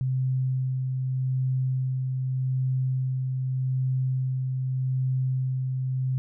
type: tone with tremolo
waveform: sine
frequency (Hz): 130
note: C3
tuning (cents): -11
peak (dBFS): -22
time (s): 0.01-6.18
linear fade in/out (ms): 0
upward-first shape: sine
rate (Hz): 0.83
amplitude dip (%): 30
effects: none